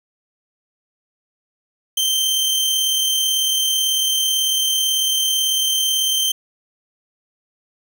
sawtooth tone with amplitude modulation, 3126 Hz, G7, 6 cents flat, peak -12 dBFS, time 1.97-6.32 s, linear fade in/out 5 ms, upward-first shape sine, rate 38.1 Hz, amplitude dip 25%, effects none

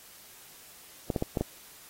clicks, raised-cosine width 2 ms, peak -14 dBFS, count 5, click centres 1.102 / 1.162 / 1.224 / 1.372 / 1.41 s, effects white hiss -52 dBFS RMS until 1.89 s + AAC 48 kbps

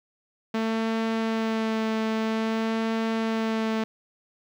sawtooth tone with vibrato, 222.6 Hz, A3, 20 cents sharp, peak -20 dBFS, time 0.54-3.84 s, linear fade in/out 5 ms, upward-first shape sine, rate 0.51 Hz, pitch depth 15 cents each way, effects low-pass 4000 Hz 12 dB/octave + 10-bit

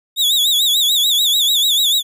40% pulse tone with vibrato, 3605 Hz, A7, 41 cents sharp, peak -11 dBFS, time 0.16-2.03 s, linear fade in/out 50 ms, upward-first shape sine, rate 6.8 Hz, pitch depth 130 cents each way, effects none

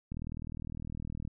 click train, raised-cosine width 5 ms, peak -27 dBFS, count 47, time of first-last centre 0.12-1.276 s, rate 39.8 Hz, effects none

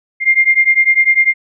sine beating tone pair, 2106 / 2116 Hz, C7 / C7, +11 / +19 cents, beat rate 10 Hz, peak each -11 dBFS, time 0.2-1.34 s, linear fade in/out 50 ms, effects none

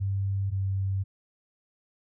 sine tone pair in turn, 98 / 96.76 Hz, G2 / G2, 0 / -22 cents, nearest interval unison, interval 22 cents, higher first, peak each -25 dBFS, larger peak neither, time 0-0.51 / 0.51-1.04 s, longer second, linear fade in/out 20 ms, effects none

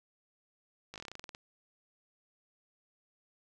slowing click train, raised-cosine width 0.2 ms, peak -27 dBFS, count 13, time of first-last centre 0.94-1.349 s, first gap 18 ms, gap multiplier 1.11, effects none

